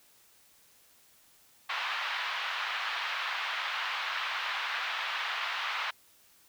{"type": "band-pass noise", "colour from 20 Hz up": "pink", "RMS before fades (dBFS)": -34, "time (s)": [1.69, 5.91], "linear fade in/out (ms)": 10, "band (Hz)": [970, 3600], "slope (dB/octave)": 24, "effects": ["white hiss -62 dBFS RMS until 6.48 s"]}